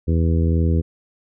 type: harmonic tone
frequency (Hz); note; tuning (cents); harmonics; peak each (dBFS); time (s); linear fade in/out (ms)
82.41; E2; 0; 1 / 2 / 3 / 4 / 5 / 6; -16 / -22 / -26 / -28 / -30 / -32; 0.07-0.82; 20
effects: none